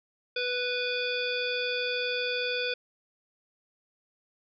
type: harmonic tone with a mistuned harmonic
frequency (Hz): 493.9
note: B4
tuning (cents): 0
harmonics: 1 / 3 / 5 / 7 / 9 / 10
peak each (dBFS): -32 / -35 / -33 / -35 / -39 / -44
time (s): 0.36-2.74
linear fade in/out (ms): 5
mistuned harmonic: 9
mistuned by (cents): +44
effects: none